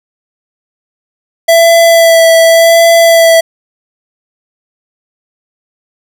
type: tone with vibrato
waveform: square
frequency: 664 Hz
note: E5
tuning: 12 cents sharp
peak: -3 dBFS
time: 1.48-3.41 s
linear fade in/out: 10 ms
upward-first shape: sine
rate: 0.88 Hz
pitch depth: 17 cents each way
effects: none